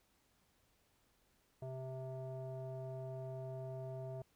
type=tone with low-pass filter; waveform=square; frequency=130.81 Hz; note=C3; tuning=in tune; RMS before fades=-45 dBFS; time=1.62-4.22 s; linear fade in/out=2 ms; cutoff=650 Hz; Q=3.9; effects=pink hiss -75 dBFS RMS until 4.35 s